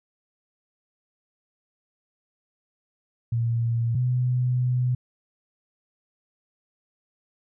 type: tone pair in turn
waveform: sine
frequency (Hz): 116.5 / 125.13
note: A#2 / B2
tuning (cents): -1 / +23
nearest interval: minor second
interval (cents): 124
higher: second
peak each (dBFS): -21 / -20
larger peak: second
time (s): 3.32-3.95 / 3.95-4.95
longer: second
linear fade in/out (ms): 5
effects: none